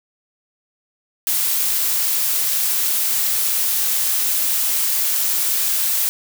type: noise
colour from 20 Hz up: blue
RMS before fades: -19 dBFS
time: 1.27-6.09 s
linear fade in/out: 0 ms
effects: none